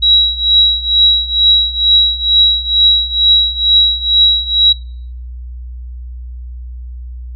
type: tone with tremolo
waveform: sine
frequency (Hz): 3873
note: B7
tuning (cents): -35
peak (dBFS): -4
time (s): 0.02-4.73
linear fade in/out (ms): 10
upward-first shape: triangle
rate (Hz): 2.2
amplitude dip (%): 90
effects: noise-tail reverb RT60 0.6 s tail -23 dB re dry + added 61 Hz sine -24 dBFS peak until 7.35 s